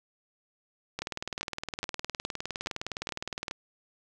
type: two click trains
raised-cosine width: 0.2 ms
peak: -16 / -16 dBFS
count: 7 / 49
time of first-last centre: 0.99-3.511 / 1.02-3.482 s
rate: 2.38 / 19.5 Hz
effects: none